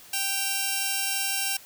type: tone pair together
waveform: 5% pulse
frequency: 783 / 2752 Hz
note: G5 / F7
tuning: -2 / -26 cents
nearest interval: octave + minor seventh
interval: 2176 cents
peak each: -18 dBFS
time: 0.13-1.57 s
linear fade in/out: 5 ms
effects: white hiss -49 dBFS RMS until 1.65 s